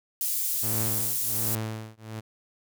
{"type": "high-pass noise", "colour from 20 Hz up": "pink", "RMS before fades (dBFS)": -28, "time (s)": [0.21, 1.55], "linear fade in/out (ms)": 0, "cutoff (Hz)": 11000, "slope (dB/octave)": 12}
{"type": "tone with tremolo", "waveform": "sawtooth", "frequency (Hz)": 110, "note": "A2", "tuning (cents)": 0, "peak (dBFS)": -24, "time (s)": [0.62, 2.21], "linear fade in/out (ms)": 20, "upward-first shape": "triangle", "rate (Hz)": 1.3, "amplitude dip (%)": 100}
{"effects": []}